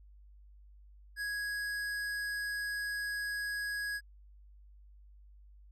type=tone with tanh clipping; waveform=sine; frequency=1661.2 Hz; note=G#6; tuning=in tune; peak=-36 dBFS; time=1.16-4.01 s; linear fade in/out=50 ms; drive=16 dB; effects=added 50 Hz sine -54 dBFS peak until 5.71 s